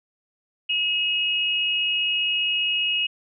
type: tone pair together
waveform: sine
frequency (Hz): 2570 / 2885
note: E7 / F#7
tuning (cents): -45 / -44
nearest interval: major second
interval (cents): 201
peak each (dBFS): -25 / -22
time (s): 0.69-3.07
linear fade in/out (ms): 10
effects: none